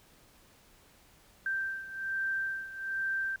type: beating tone pair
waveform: sine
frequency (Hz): 1568 / 1569.2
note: G6 / G6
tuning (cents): 0 / +1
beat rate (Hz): 1.2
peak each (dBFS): -33 / -37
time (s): 1.46-3.36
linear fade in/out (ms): 2
effects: pink hiss -61 dBFS RMS until 3.4 s